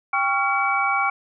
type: tone cluster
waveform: sine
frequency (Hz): 792 / 1117 / 1379 / 2281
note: G5 / C#6 / F6 / C#7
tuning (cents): +18 / +13 / -22 / +49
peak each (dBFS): -24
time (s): 0.13-1.1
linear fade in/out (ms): 5
effects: none